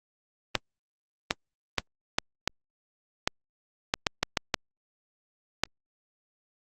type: clicks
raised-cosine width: 0.2 ms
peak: -5 dBFS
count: 12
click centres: 0.553 / 1.309 / 1.783 / 2.185 / 2.476 / 3.275 / 3.939 / 4.068 / 4.23 / 4.372 / 4.542 / 5.636 s
effects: Opus 32 kbps